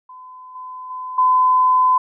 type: tone with level steps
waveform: sine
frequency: 1016 Hz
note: B5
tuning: 49 cents sharp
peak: -36 / -30 / -26 / -11 dBFS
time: 0.09-1.98 s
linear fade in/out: 5 ms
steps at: 0.55 / 0.9 / 1.18 s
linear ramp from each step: 5 ms
effects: none